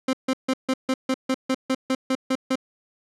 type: tone bursts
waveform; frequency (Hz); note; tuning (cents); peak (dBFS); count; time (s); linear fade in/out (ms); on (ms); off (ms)
30% pulse; 261.6; C4; 0; -17; 13; 0.08-2.556; 5; 52; 150
effects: low-pass 8000 Hz 12 dB/octave